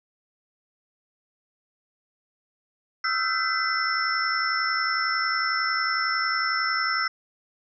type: tone cluster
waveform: sine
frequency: 1291 / 1362 / 1542 / 2013 / 5330 Hz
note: E6 / F6 / G6 / B6 / E8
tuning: -37 / -44 / -29 / +33 / +18 cents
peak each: -29 dBFS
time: 3.04-7.08 s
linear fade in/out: 5 ms
effects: none